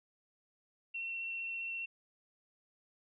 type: tone with vibrato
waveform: sine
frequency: 2714 Hz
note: E7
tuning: 50 cents sharp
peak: -37 dBFS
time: 0.94-1.86 s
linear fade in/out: 10 ms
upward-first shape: sine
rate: 15 Hz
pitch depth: 10 cents each way
effects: none